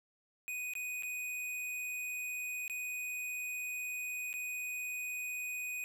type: tone with dropouts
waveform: square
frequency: 2489 Hz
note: D#7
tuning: in tune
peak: -38 dBFS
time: 0.48-5.84 s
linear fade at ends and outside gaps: 0 ms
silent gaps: 0.736-0.753 / 1.024-1.033 / 2.679-2.698 / 4.329-4.339 s
effects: none